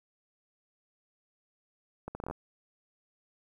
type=accelerating click train; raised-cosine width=1 ms; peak=-24 dBFS; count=8; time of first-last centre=2.08-2.311 s; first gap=70 ms; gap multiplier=0.73; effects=10-bit